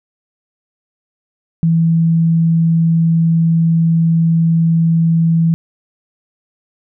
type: tone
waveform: sine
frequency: 164.81 Hz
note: E3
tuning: in tune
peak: -9 dBFS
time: 1.63-5.54 s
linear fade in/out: 0 ms
effects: none